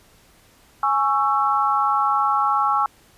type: chord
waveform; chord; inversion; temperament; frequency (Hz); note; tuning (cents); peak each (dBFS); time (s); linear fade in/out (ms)
sine; C# minor; second; just; 831.5 / 1108.7 / 1330.5; G#5 / C#6 / E6; +2 / 0 / +16; -21; 0.83-2.86; 2
effects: pink hiss -54 dBFS RMS until 3.17 s + resampled to 32000 Hz